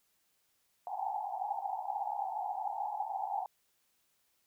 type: band-pass noise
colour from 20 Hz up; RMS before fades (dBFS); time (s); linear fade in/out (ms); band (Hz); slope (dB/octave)
white; -37; 0.87-3.46; 2; 750 to 860; 96
effects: white hiss -75 dBFS RMS until 4.46 s